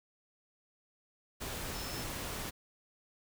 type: tone in noise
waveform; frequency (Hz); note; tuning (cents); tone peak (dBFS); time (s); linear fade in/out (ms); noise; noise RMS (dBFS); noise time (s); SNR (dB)
sine; 5274; E8; 0; -47; 1.74-2.04; 20; pink; -40; 1.4-2.51; -10
effects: none